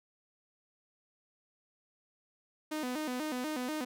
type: tone with vibrato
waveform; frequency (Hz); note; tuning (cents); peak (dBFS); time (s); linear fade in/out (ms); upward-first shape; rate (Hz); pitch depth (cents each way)
sawtooth; 277.6; C#4; +3; -30; 2.71-3.85; 10; square; 4.1; 180
effects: none